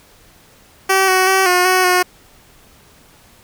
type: tone with pitch steps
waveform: 10% pulse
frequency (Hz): 383.6 / 373.6 / 382 / 360.2 / 370.4 / 361.9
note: G4 / F#4 / G4 / F#4 / F#4 / F#4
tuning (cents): -37 / +17 / -45 / -46 / +2 / -38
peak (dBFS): -3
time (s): 0.89-2.03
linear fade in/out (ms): 10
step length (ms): 190
effects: pink hiss -48 dBFS RMS until 3.43 s